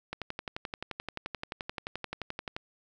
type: click train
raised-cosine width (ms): 0.3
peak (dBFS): -19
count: 29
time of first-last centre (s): 0.13-2.565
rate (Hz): 11.5
effects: none